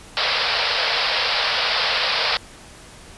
white band-pass noise, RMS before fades -21 dBFS, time 0.17-2.37 s, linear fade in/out 0 ms, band 450 to 5100 Hz, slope 96 dB/octave, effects pink hiss -43 dBFS RMS until 3.17 s + resampled to 24000 Hz

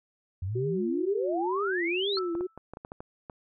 sine exponential sweep, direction up, 86.1 to 4435 Hz, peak -29 dBFS, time 0.42-2.19 s, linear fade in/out 5 ms
sine tone with vibrato, 368.9 Hz, F#4, 5 cents flat, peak -28 dBFS, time 0.55-2.47 s, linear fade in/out 10 ms, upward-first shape triangle, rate 2.1 Hz, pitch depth 180 cents each way
sine tone with exponential decay, 1318.5 Hz, E6, in tune, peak -30 dBFS, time 2.17-2.58 s, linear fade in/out 1 ms, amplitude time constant 89 ms
clicks, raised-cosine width 1 ms, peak -26 dBFS, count 9, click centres 2.352 / 2.409 / 2.576 / 2.736 / 2.771 / 2.849 / 2.919 / 3.005 / 3.298 s
effects none

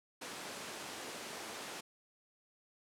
pink high-pass noise, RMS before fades -45 dBFS, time 0.21-1.81 s, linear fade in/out 10 ms, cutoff 290 Hz, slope 12 dB/octave, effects low-pass 10000 Hz 12 dB/octave

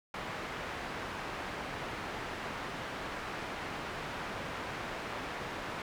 white low-pass noise, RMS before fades -40 dBFS, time 0.14-5.82 s, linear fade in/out 2 ms, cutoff 1700 Hz, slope 12 dB/octave, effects none

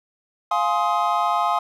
triangle chord, F minor seventh, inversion none, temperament just, 698.5 / 838.1 / 1047.7 / 1257.2 Hz, F5 / Ab5 / C6 / Eb6, 0 / +16 / +2 / +18 cents, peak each -22 dBFS, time 0.51-1.59 s, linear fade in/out 5 ms, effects none

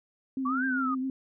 sine tone with vibrato, 261.6 Hz, C4, in tune, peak -28 dBFS, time 0.37-1.1 s, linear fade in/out 2 ms, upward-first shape triangle, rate 7.6 Hz, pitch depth 42 cents each way
sine exponential two-way sweep, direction up then down, 1104 to 1612 to 1201 Hz, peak -28 dBFS, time 0.45-0.95 s, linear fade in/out 10 ms, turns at 0.65 s
effects none

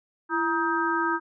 harmonic tone with a mistuned harmonic, 315.4 Hz, D#4, 24 cents sharp, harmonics 1 / 3 / 4 / 5, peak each -28 / -28 / -28 / -28 dBFS, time 0.29-1.2 s, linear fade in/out 50 ms, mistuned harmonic 1, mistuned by +110 cents, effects none

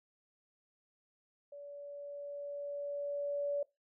sine tone with level ramp, 573 Hz, D5, 43 cents flat, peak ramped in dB -46 to -31 dBFS, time 1.52-3.63 s, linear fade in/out 5 ms, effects noise-tail reverb RT60 0.2 s tail -21 dB re dry

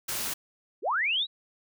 white noise, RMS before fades -32 dBFS, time 0.08-0.34 s, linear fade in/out 10 ms
sine linear sweep, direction up, 283.3 to 3969 Hz, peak -24 dBFS, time 0.82-1.27 s, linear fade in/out 50 ms
effects none

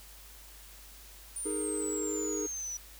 sine exponential sweep, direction down, 9397 to 5850 Hz, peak -35 dBFS, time 1.36-2.77 s, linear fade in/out 2 ms
triangle chord, D# suspended fourth, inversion none, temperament equal, 311.1 / 415.3 / 466.2 Hz, D#4 / G#4 / A#4, 0 / 0 / 0 cents, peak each -34 / -34 / -38 dBFS, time 1.45-2.47 s, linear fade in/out 10 ms
effects added 50 Hz sine -53 dBFS peak until 2.99 s + white hiss -53 dBFS RMS until 2.99 s

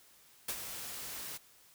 white noise with ADSR envelope, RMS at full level -35 dBFS, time 0.48-1.38 s, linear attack 8 ms, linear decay 65 ms, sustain -8 dB, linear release 17 ms, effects white hiss -62 dBFS RMS until 1.74 s

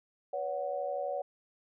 sine chord, B suspended second, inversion none, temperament equal with one note detuned, 493.9 / 565.7 / 740 Hz, B4 / C#5 / F#5, 0 / +35 / 0 cents, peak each -40 / -34 / -37 dBFS, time 0.33-1.22 s, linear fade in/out 5 ms, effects none

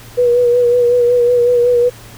sine tone with vibrato, 485.2 Hz, B4, 31 cents flat, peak -8 dBFS, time 0.17-1.9 s, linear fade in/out 20 ms, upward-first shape sine, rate 5.4 Hz, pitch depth 30 cents each way, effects added 114 Hz sine -38 dBFS peak until 2.17 s + pink hiss -38 dBFS RMS until 2.17 s

